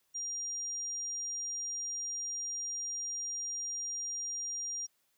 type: tone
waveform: sine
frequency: 5700 Hz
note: F8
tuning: 34 cents sharp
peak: -35 dBFS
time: 0.14-4.87 s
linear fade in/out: 20 ms
effects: white hiss -75 dBFS RMS until 5.17 s